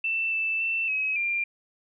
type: tone with pitch steps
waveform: sine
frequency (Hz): 2668 / 2645 / 2675 / 2552 / 2387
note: E7 / E7 / E7 / D#7 / D7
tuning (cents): +20 / +5 / +25 / +43 / +28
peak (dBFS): -24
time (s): 0.04-1.44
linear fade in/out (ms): 5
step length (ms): 280
effects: none